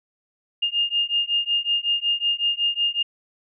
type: beating tone pair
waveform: sine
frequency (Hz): 2823 / 2828.4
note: F7 / F7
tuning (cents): +18 / +21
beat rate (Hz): 5.4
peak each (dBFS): -23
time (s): 0.62-3.03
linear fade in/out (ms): 10
effects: none